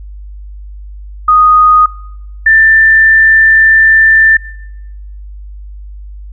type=tone pair in turn; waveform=sine; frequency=1242 / 1778.4 Hz; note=D#6 / A6; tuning=-3 / +18 cents; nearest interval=tritone; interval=621 cents; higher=second; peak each=-3 dBFS; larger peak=neither; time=1.28-1.86 / 2.46-4.37 s; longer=second; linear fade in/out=5 ms; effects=noise-tail reverb RT60 0.9 s tail -21 dB re dry + added 50 Hz sine -25 dBFS peak until 6.32 s